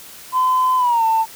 sine tone with pitch glide, 1021 to 894 Hz, C6 to A5, -43 to +27 cents, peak -12 dBFS, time 0.32-1.26 s, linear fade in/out 50 ms, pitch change -230 cents, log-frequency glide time 0.77-1.05 s, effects tanh soft clip ceiling -9 dBFS + white hiss -39 dBFS RMS until 1.35 s

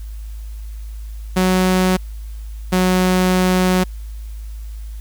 sawtooth tone pair in turn, 185 / 183.83 Hz, F#3 / F#3, 0 / -11 cents, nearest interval unison, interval 11 cents, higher first, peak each -9 dBFS, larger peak neither, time 1.36-1.97 / 2.72-3.84 s, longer second, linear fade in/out 10 ms, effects added 53 Hz sine -27 dBFS peak until 5 s + white hiss -50 dBFS RMS until 5 s

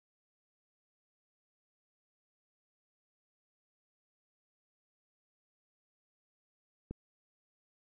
click, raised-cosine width 3 ms, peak -27 dBFS, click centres 6.91 s, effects none

